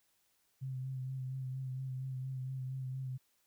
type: tone with vibrato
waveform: sine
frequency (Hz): 130.81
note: C3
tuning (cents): 0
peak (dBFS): -37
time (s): 0.61-3.18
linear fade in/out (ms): 20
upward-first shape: sine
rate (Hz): 4.3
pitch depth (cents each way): 28
effects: white hiss -75 dBFS RMS until 3.46 s